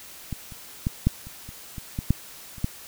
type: clicks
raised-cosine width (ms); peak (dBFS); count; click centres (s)
5; -17 / -29 / -11 / -6 / -28 / -27 / -22 / -15 / -6 / -29 / -11; 11; 0.327 / 0.522 / 0.869 / 1.07 / 1.27 / 1.49 / 1.782 / 1.989 / 2.106 / 2.582 / 2.644
effects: white hiss -44 dBFS RMS until 2.87 s